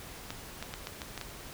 clicks, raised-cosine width 0.2 ms, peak -20 dBFS, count 7, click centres 0.305 / 0.626 / 0.739 / 0.871 / 1.018 / 1.177 / 1.213 s, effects pink hiss -46 dBFS RMS until 1.53 s

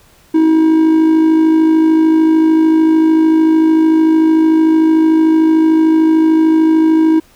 triangle tone with amplitude modulation, 319.1 Hz, D#4, 44 cents sharp, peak -3 dBFS, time 0.34-7.2 s, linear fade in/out 10 ms, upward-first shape sine, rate 53.4 Hz, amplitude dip 40%, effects pink hiss -48 dBFS RMS until 7.35 s

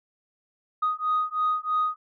sine beating tone pair, 1244.5 / 1247.6 Hz, D#6 / D#6, 0 / +4 cents, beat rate 3.1 Hz, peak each -25 dBFS, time 0.82-1.96 s, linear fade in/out 10 ms, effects tanh soft clip ceiling -17 dBFS

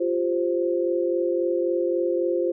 sine chord, F suspended second, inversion none, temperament just, 349.2 / 392.9 / 523.8 Hz, F4 / G4 / C5, 0 / +4 / +2 cents, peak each -23 / -29 / -25 dBFS, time 0-2.52 s, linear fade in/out 10 ms, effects none

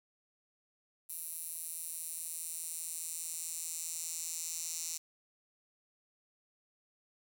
10% pulse tone with high-pass filter sweep, 164.81 Hz, E3, in tune, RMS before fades -41 dBFS, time 1.09-4.98 s, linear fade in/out 10 ms, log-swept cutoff 11000 to 6700 Hz, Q 2.5, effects none

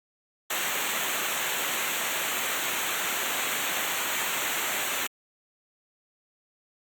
pink noise with comb filter, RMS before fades -29 dBFS, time 0.5-5.07 s, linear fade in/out 5 ms, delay 0.2 ms, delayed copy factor -0.8, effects high-pass 200 Hz 12 dB/octave + Opus 48 kbps

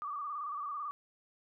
sine tone with vibrato, 1174.7 Hz, D6, in tune, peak -36 dBFS, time 0.02-0.91 s, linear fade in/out 0 ms, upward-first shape square, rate 18 Hz, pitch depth 59 cents each way, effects none

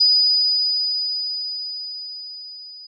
sine tone with level ramp, 4957 Hz, D#8, 7 cents flat, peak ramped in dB -11 to -37 dBFS, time 0-2.87 s, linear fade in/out 10 ms, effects none

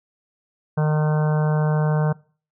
harmonic tone, 152.8 Hz, D#3, 31 cents flat, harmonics 1 / 3 / 4 / 5 / 6 / 7 / 8 / 9 / 10, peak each -17 / -28 / -30 / -33 / -34 / -36 / -41 / -40 / -37 dBFS, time 0.77-2.13 s, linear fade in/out 10 ms, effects noise-tail reverb RT60 0.4 s tail -22 dB re dry

